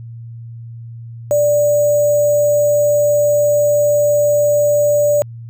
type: tone with sample-and-hold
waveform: sine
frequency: 587 Hz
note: D5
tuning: 1 cent flat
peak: -10 dBFS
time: 1.31-5.22 s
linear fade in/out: 0 ms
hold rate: 7350 Hz
effects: added 116 Hz sine -29 dBFS peak until 5.49 s